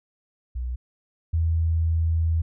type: tone pair in turn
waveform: sine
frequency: 61.74 / 81.84 Hz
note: B1 / E2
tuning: 0 / -12 cents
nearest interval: perfect fourth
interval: 488 cents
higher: second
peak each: -26 / -19 dBFS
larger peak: second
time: 0.55-0.76 / 1.33-2.42 s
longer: second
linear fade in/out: 10 ms
effects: none